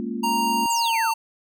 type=chord; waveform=sine; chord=Bb minor seventh; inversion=third; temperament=equal; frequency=207.7 / 233.1 / 277.2 / 349.2 Hz; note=Ab3 / Bb3 / Db4 / F4; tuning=0 / 0 / 0 / 0 cents; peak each=-32 / -28 / -34 / -34 dBFS; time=0-0.66 s; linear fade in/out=0 ms
type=tone with pitch glide; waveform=square; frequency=931 to 905.5 Hz; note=A#5 to A5; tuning=-2 to +49 cents; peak=-21 dBFS; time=0.23-1.14 s; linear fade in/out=10 ms; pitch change=-49 cents; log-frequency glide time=0.82-0.97 s
type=exponential sweep; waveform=sine; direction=down; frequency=8000 to 1108.7 Hz; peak=-26 dBFS; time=0.7-1.11 s; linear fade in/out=2 ms
effects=none

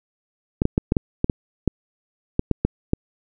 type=clicks; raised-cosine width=3 ms; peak=-4 dBFS; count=12; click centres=0.619 / 0.654 / 0.779 / 0.921 / 0.968 / 1.244 / 1.298 / 1.677 / 2.394 / 2.513 / 2.65 / 2.934 s; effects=none

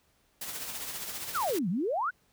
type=noise with tremolo; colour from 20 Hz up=white; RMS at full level=-36 dBFS; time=0.41-1.59 s; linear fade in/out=5 ms; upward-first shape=triangle; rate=15 Hz; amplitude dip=50%
type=exponential two-way sweep; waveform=sine; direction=down then up; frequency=1586 to 161.4 to 1586 Hz; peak=-27 dBFS; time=1.34-2.11 s; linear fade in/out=20 ms; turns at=1.69 s
effects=pink hiss -69 dBFS RMS until 2.32 s

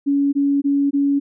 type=tone bursts; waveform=sine; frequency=281.4 Hz; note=C#4; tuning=26 cents sharp; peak=-14 dBFS; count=4; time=0.06-1.2 s; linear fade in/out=20 ms; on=270 ms; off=20 ms; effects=none

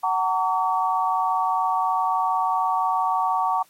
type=tone cluster; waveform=sine; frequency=750 / 913 / 1137 Hz; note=F#5 / A#5 / C#6; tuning=+23 / -36 / +44 cents; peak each=-24 dBFS; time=0.03-3.63 s; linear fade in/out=10 ms; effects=white hiss -58 dBFS RMS until 3.69 s + AAC 48 kbps

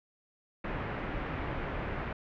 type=low-pass noise; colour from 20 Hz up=pink; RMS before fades=-36 dBFS; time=0.64-2.13 s; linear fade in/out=5 ms; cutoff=2300 Hz; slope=24 dB/octave; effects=none

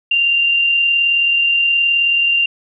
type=tone with amplitude modulation; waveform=sine; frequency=2782 Hz; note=F7; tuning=7 cents flat; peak=-10 dBFS; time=0.11-2.46 s; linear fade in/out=5 ms; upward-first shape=sine; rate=38.9 Hz; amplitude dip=30%; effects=none

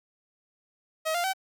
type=tone with pitch steps; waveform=sawtooth; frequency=635 / 696.5 / 763.9 Hz; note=D#5 / F5 / G5; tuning=+35 / -5 / -45 cents; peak=-22 dBFS; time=1.05-1.335 s; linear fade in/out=20 ms; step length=95 ms; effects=none

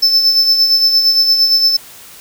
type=tone with tremolo; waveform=triangle; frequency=5274 Hz; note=E8; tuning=in tune; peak=-5 dBFS; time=0.02-1.77 s; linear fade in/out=10 ms; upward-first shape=sine; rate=8.7 Hz; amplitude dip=50%; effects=white hiss -37 dBFS RMS until 2.2 s

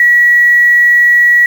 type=tone with quantisation; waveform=sine; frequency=1927 Hz; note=B6; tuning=43 cents flat; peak=-4 dBFS; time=0-1.46 s; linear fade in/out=2 ms; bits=5; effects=none

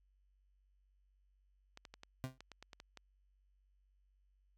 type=clicks; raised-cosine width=0.2 ms; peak=-34 dBFS; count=10; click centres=1.774 / 1.852 / 1.94 / 2.034 / 2.406 / 2.517 / 2.626 / 2.732 / 2.801 / 2.973 s
type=tone with exponential decay; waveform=30% pulse; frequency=130.3 Hz; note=C3; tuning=7 cents flat; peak=-33 dBFS; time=2.24-2.38 s; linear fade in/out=0 ms; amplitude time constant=30 ms
effects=added 48 Hz sine -70 dBFS peak until 4.57 s

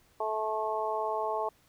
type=harmonic tone; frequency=217.3 Hz; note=A3; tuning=21 cents flat; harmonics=2 / 3 / 4 / 5; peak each=-35 / -34 / -33 / -36 dBFS; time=0.2-1.49 s; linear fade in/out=5 ms; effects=pink hiss -65 dBFS RMS until 1.68 s

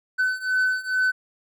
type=beating tone pair; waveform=triangle; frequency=1511 / 1513.3 Hz; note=F#6 / F#6; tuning=+36 / +39 cents; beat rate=2.3 Hz; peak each=-23 / -21 dBFS; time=0.18-1.12 s; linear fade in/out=20 ms; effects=none

